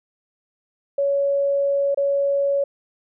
sine tone with dropouts, 560 Hz, C#5, 18 cents sharp, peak -17 dBFS, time 0.98-2.64 s, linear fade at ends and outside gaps 5 ms, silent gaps 1.946-1.973 s, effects none

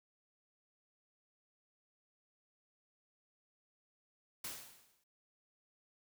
white noise with exponential decay, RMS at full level -41 dBFS, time 4.44-5.04 s, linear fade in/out 5 ms, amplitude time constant 130 ms, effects none

